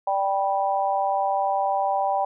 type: harmonic tone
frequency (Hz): 195.9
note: G3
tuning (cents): -1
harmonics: 3 / 4 / 5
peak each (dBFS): -27 / -22 / -28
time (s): 0.07-2.25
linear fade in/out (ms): 5
effects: none